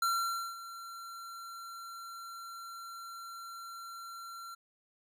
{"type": "tone with ADSR envelope", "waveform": "square", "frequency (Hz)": 1365, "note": "F6", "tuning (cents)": -40, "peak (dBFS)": -28, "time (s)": [0.02, 4.55], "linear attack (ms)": 4, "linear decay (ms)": 530, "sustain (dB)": -16, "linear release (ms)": 10, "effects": []}